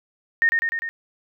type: tone with echo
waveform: sine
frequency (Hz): 1841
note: A#6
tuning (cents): -22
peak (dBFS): -14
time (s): 0.42-0.49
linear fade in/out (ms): 0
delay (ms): 100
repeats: 4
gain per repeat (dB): -3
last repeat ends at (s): 0.89
effects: none